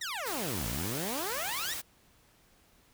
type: exponential two-way sweep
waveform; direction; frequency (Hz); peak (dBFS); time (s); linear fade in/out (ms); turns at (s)
15% pulse; down then up; 1975.5 to 52.3 to 1975.5; -28; 0.01-1.74; 5; 0.67
type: noise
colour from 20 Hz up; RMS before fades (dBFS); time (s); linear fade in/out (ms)
white; -38; 0.25-1.82; 20
effects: pink hiss -64 dBFS RMS until 2.93 s